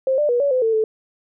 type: tone with pitch steps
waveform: sine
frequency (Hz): 528 / 593 / 483.8 / 566 / 510 / 449.6 / 437.5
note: C5 / D5 / B4 / C#5 / C5 / A4 / A4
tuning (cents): +16 / +17 / -36 / +36 / -44 / +37 / -10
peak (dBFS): -15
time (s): 0.07-0.84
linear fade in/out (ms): 2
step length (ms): 110
effects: none